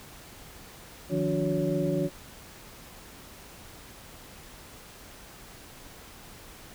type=tone cluster; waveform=sine; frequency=153.4 / 177.1 / 286.8 / 364 / 561 Hz; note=D#3 / F3 / D4 / F#4 / C#5; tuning=-24 / +24 / -41 / -28 / +21 cents; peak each=-31 dBFS; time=1.09-2.1 s; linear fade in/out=50 ms; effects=pink hiss -48 dBFS RMS until 6.74 s